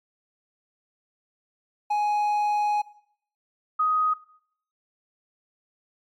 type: tone pair in turn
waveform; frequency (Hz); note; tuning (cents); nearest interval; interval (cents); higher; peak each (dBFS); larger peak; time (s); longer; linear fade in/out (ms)
triangle / sine; 834 / 1251.9; G#5 / D#6; +7 / +10; perfect fifth; 703; second; -19; neither; 1.9-2.82 / 3.79-4.14; first; 10
effects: noise-tail reverb RT60 0.6 s tail -18 dB re dry + MP3 64 kbps